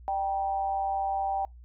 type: tone with amplitude modulation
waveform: sine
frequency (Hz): 781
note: G5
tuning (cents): -7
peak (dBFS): -23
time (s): 0.08-1.45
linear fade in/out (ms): 0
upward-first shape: sine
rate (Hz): 175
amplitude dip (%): 65
effects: noise-tail reverb RT60 0.2 s tail -26 dB re dry + added 60 Hz sine -46 dBFS peak until 1.64 s